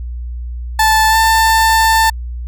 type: tone with pitch glide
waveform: 30% pulse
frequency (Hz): 877 to 891.3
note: A5 to A5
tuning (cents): -6 to +22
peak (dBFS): -6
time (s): 0.79-2.1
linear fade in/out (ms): 5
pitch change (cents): +28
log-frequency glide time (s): 1.09-1.16
effects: added 60 Hz sine -21 dBFS peak until 2.47 s